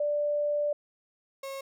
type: tone pair in turn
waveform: sine / 35% pulse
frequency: 588 / 543.5 Hz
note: D5 / C#5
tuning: +2 / -34 cents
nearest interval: minor second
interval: 136 cents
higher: first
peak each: -25 / -34 dBFS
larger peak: first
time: 0-0.73 / 1.43-1.61 s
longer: first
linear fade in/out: 5 ms
effects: none